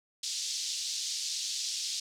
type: band-pass noise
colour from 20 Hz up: pink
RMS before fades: -35 dBFS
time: 0.23-2 s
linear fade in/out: 5 ms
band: 4000 to 6800 Hz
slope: 24 dB/octave
effects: none